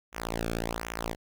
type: tone with flanger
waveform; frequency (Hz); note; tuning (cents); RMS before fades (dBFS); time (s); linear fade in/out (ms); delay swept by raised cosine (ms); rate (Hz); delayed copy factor
sawtooth; 56.9; A#1; -41; -34; 0.12-1.16; 50; 0.22 to 1.04; 1.3; -0.9
effects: none